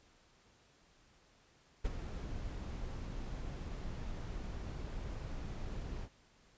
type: noise with ADSR envelope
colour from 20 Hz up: brown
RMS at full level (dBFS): -34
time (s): 1.84-6.09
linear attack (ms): 15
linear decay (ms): 33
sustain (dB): -8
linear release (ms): 58
effects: pink hiss -67 dBFS RMS until 6.57 s + resampled to 16000 Hz